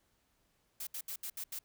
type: noise bursts at uneven times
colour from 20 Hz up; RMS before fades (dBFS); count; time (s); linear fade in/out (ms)
blue; -41; 6; 0.8-0.87 / 0.94-1.01 / 1.08-1.16 / 1.23-1.3 / 1.37-1.44 / 1.52-1.59; 5
effects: pink hiss -75 dBFS RMS until 1.64 s